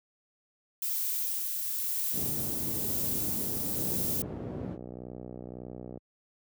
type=noise with tremolo; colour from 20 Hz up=violet; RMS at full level=-31 dBFS; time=0.82-4.22 s; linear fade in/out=2 ms; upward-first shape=sine; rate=1 Hz; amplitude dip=25%
type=low-pass noise; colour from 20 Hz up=white; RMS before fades=-38 dBFS; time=2.12-4.78 s; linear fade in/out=50 ms; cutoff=280 Hz; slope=12 dB/octave
type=click train; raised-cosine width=2 ms; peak=-28 dBFS; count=136; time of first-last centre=3.79-5.974 s; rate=61.8 Hz
effects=high-pass 80 Hz 12 dB/octave